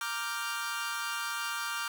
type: chord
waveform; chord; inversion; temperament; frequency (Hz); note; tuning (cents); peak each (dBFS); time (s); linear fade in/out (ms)
sawtooth; G minor seventh; first; equal; 932.3 / 1174.7 / 1396.9 / 1568; Bb5 / D6 / F6 / G6; 0 / 0 / 0 / 0; -38 / -34 / -33 / -36; 0.01-1.88; 2
effects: none